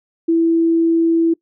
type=tone; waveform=sine; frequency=330.9 Hz; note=E4; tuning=7 cents sharp; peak=-11 dBFS; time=0.28-1.34 s; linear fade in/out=10 ms; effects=noise-tail reverb RT60 0.1 s tail -22 dB re dry